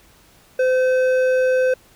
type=tone with hard clipping; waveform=sine; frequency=513 Hz; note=C5; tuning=34 cents flat; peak=-16 dBFS; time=0.59-1.74 s; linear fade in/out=5 ms; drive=8 dB; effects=pink hiss -52 dBFS RMS until 1.95 s